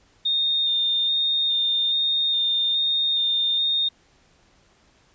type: tone with vibrato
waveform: sine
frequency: 3653 Hz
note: A#7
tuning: 36 cents flat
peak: -19 dBFS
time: 0.25-3.89 s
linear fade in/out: 10 ms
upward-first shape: square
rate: 1.2 Hz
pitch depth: 11 cents each way
effects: pink hiss -59 dBFS RMS until 5.14 s + resampled to 16000 Hz